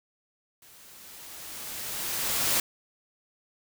white noise with level ramp, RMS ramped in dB -54 to -24 dBFS, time 0.62-2.6 s, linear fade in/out 2 ms, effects none

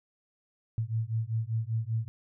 sine beating tone pair, 110 / 115.1 Hz, A2 / A#2, 0 / -22 cents, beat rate 5.1 Hz, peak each -31 dBFS, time 0.78-2.08 s, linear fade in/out 0 ms, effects none

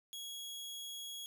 sawtooth tone, 3324 Hz, G#7, 1 cent sharp, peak -40 dBFS, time 0.13-1.26 s, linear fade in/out 0 ms, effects none

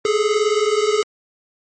square beating tone pair, 413.9 / 432.9 Hz, G#4 / A4, -6 / -28 cents, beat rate 19 Hz, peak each -19 dBFS, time 0.05-1.03 s, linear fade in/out 2 ms, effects MP3 32 kbps

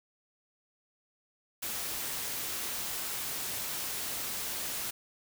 white noise, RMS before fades -36 dBFS, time 1.62-4.91 s, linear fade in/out 10 ms, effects none

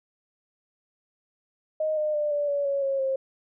sine tone with pitch steps, 622.3 / 608.8 / 595.6 / 582.6 / 570 / 557.6 / 545.5 / 533.7 Hz, D#5 / D#5 / D5 / D5 / C#5 / C#5 / C#5 / C5, 0 / -38 / +24 / -14 / +48 / +10 / -28 / +34 cents, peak -23 dBFS, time 1.8-3.16 s, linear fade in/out 5 ms, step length 170 ms, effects none

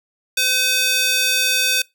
square tone with high-pass filter, 511 Hz, C5, 41 cents flat, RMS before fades -18 dBFS, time 0.37-1.82 s, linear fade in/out 5 ms, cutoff 2700 Hz, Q 1.1, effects noise-tail reverb RT60 0.2 s tail -23 dB re dry

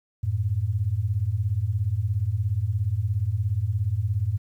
sine beating tone pair, 91.5 / 108.5 Hz, F#2 / A2, -19 / -24 cents, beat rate 17 Hz, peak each -26 / -24 dBFS, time 0.23-4.38 s, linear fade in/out 10 ms, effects 10-bit

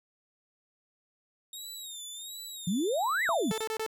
20% pulse tone with vibrato, 3714 Hz, A#7, 7 cents flat, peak -34 dBFS, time 1.53-3.64 s, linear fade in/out 2 ms, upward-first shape sine, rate 1.4 Hz, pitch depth 110 cents each way
sine exponential two-way sweep, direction up then down, 164.81 to 2100 to 164.81 Hz, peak -26 dBFS, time 2.67-3.52 s, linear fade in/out 5 ms, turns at 3.24 s
sine tone with exponential decay, 669 Hz, E5, 25 cents sharp, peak -26 dBFS, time 3.29-3.66 s, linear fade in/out 0 ms, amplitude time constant 79 ms
sawtooth tone bursts, 440 Hz, A4, in tune, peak -27 dBFS, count 4, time 3.51-3.864 s, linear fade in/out 0 ms, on 69 ms, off 26 ms
effects none

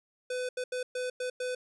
square tone bursts at uneven times, 502 Hz, B4, 28 cents sharp, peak -32 dBFS, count 6, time 0.3-0.49 / 0.57-0.64 / 0.72-0.83 / 0.95-1.1 / 1.2-1.3 / 1.4-1.55 s, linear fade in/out 5 ms, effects resampled to 24000 Hz

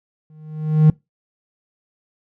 triangle tone with exponential growth, 154.7 Hz, D#3, 10 cents flat, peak -3 dBFS, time 0.3-0.9 s, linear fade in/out 2 ms, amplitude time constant 130 ms, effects noise-tail reverb RT60 0.2 s tail -24 dB re dry + tanh soft clip ceiling 0 dBFS

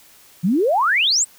sine exponential sweep, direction up, 160.9 to 8300 Hz, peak -14 dBFS, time 0.43-1.25 s, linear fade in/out 20 ms, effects white hiss -49 dBFS RMS until 1.38 s

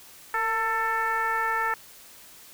sine tone with frequency modulation, 1336 Hz, E6, 23 cents sharp, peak -23 dBFS, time 0.34-1.74 s, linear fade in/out 2 ms, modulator 439 Hz, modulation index 1.4, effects white hiss -49 dBFS RMS until 2.53 s

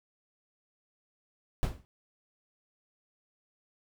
brown noise with exponential decay, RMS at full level -25 dBFS, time 1.63-1.85 s, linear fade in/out 0 ms, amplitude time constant 46 ms, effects none

